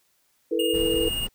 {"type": "chord", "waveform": "sine", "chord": "E suspended fourth", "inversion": "none", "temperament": "equal with one note detuned", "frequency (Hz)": [329.6, 440, 485.7], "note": ["E4", "A4", "B4"], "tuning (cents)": [0, 0, -29], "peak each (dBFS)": -26, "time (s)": [0.51, 1.09], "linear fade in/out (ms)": 10}
{"type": "tone with tremolo", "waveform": "square", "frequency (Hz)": 2843, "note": "F7", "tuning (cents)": 30, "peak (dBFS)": -25, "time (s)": [0.59, 1.27], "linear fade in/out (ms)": 5, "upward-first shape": "triangle", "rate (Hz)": 19, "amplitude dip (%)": 45}
{"type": "noise", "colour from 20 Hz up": "brown", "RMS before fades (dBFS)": -33, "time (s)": [0.73, 1.29], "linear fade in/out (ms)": 20}
{"effects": ["white hiss -67 dBFS RMS until 1.34 s"]}